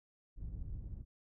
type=low-pass noise; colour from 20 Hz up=pink; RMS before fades=-43 dBFS; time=0.36-1.05 s; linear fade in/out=50 ms; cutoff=100 Hz; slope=12 dB/octave; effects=none